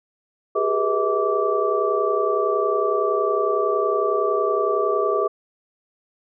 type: tone cluster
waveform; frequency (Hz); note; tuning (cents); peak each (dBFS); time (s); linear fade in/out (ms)
sine; 383.9 / 414.7 / 485.4 / 643 / 1162; G4 / G#4 / B4 / E5 / D6; -36 / -3 / -30 / -43 / -19; -27 / -22 / -26 / -25 / -24; 0.55-5.28; 10
effects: none